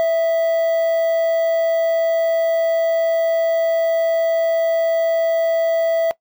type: tone with quantisation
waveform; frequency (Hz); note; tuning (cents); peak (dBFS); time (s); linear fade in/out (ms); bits
triangle; 659.3; E5; 0; -12; 0-6.11; 0; 6
effects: noise-tail reverb RT60 0.1 s tail -20 dB re dry